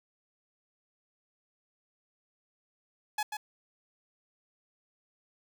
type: tone with echo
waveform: sawtooth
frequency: 846 Hz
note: G#5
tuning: 32 cents sharp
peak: -25 dBFS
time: 3.18-3.23 s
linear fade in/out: 5 ms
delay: 140 ms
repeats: 1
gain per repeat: -6 dB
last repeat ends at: 3.37 s
effects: none